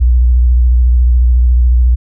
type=tone with vibrato; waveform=sine; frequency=60.9 Hz; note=B1; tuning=24 cents flat; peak=-5 dBFS; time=0-1.96 s; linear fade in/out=20 ms; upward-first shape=square; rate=14 Hz; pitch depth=47 cents each way; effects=none